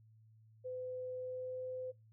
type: tone with pitch glide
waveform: sine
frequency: 507 to 510.8 Hz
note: B4 to C5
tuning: +45 to -42 cents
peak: -40 dBFS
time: 0.64-1.92 s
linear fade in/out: 20 ms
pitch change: +13 cents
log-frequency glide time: 1.16-1.65 s
effects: noise-tail reverb RT60 0.2 s tail -21 dB re dry + added 110 Hz sine -61 dBFS peak until 2.12 s